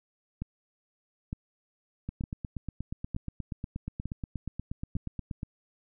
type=two click trains; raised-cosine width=5 ms; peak=-22 / -21 dBFS; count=29 / 6; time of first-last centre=2.09-5.431 / 0.42-4.965 s; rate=8.38 / 1.1 Hz; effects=none